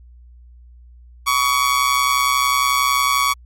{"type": "tone with amplitude modulation", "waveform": "sawtooth", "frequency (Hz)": 1126, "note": "C#6", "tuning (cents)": 27, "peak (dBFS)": -8, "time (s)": [1.26, 3.34], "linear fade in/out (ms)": 20, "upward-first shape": "sine", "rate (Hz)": 131, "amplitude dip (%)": 65, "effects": ["added 60 Hz sine -41 dBFS peak until 3.45 s", "MP3 64 kbps"]}